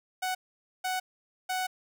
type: tone bursts at uneven times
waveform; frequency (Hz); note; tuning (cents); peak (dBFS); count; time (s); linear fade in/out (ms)
sawtooth; 743; F#5; +7; -25; 3; 0.22-0.35 / 0.84-1 / 1.49-1.67; 10
effects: none